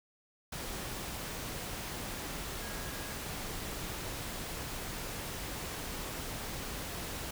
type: tone in noise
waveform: sine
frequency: 1645 Hz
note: G#6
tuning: 17 cents flat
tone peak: -50 dBFS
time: 2.62-3.13 s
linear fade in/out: 5 ms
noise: pink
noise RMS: -40 dBFS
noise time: 0.52-7.31 s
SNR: -13 dB
effects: none